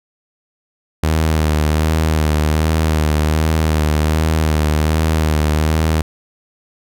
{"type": "tone with vibrato", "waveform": "sawtooth", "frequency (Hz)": 77.78, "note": "D#2", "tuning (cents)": 0, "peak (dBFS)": -9, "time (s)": [1.03, 6.02], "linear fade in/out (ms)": 5, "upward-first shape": "sine", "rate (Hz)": 1.3, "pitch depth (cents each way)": 37, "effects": []}